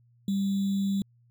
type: tone with sample-and-hold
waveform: sine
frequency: 197 Hz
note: G3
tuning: 9 cents sharp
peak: -24 dBFS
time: 0.28-1.02 s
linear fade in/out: 2 ms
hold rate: 3675 Hz
effects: added 119 Hz sine -59 dBFS peak until 1.3 s